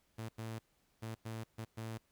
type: tone bursts at uneven times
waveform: sawtooth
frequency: 112.5 Hz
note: A2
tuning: 39 cents sharp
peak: -37 dBFS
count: 6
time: 0.18-0.29 / 0.38-0.59 / 1.02-1.15 / 1.25-1.44 / 1.58-1.65 / 1.77-1.98 s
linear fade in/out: 10 ms
effects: pink hiss -75 dBFS RMS until 2.11 s